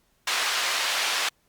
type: band-pass noise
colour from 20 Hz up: white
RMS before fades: -26 dBFS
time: 0.27-1.29 s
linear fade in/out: 5 ms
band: 750 to 4200 Hz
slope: 12 dB/octave
effects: pink hiss -67 dBFS RMS until 1.48 s + Opus 48 kbps